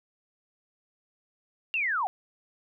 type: linear sweep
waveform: sine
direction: down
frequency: 2809 to 698.5 Hz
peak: -25 dBFS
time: 1.74-2.07 s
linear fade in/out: 0 ms
effects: none